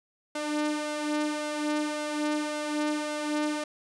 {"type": "tone with flanger", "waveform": "sawtooth", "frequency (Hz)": 300, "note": "D4", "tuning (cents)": 37, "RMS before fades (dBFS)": -30, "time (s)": [0.35, 3.64], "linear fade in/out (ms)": 5, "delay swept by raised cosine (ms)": [1.4, 3.4], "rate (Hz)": 1.8, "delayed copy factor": 0.5, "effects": ["resampled to 24000 Hz"]}